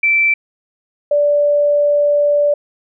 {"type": "tone pair in turn", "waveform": "sine", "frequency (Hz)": [2333, 583.2], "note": ["D7", "D5"], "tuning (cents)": [-12, -12], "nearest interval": "2 octaves", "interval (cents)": 2400, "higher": "first", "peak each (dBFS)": -10, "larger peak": "neither", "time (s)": [[0.03, 0.34], [1.11, 2.54]], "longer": "second", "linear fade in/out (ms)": 5, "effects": []}